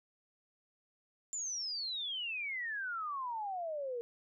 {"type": "exponential sweep", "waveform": "sine", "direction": "down", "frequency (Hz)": [7260, 462.8], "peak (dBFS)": -36, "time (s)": [1.33, 4.01], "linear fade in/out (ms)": 0, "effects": []}